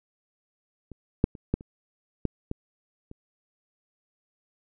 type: clicks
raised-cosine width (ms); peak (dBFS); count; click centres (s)
3; -28 / -6 / -29 / -10 / -30 / -12 / -17 / -29; 8; 0.917 / 1.241 / 1.352 / 1.54 / 1.609 / 2.253 / 2.514 / 3.114
effects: none